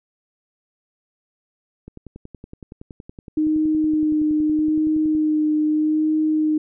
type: click train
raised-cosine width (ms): 3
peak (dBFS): -24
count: 36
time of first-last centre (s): 1.88-5.151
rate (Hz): 10.7
type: tone with vibrato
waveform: sine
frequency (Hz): 307.9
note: D#4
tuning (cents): -18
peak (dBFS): -16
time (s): 3.37-6.58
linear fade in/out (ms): 5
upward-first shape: sine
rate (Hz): 0.8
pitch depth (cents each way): 16
effects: none